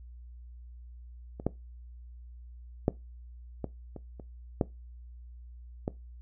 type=clicks; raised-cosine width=2 ms; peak=-26 / -13 / -10 / -19 / -27 / -30 / -11 / -16 dBFS; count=8; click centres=1.399 / 1.466 / 2.881 / 3.643 / 3.963 / 4.198 / 4.612 / 5.879 s; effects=noise-tail reverb RT60 0.2 s tail -19 dB re dry + added 60 Hz sine -45 dBFS peak until 6.21 s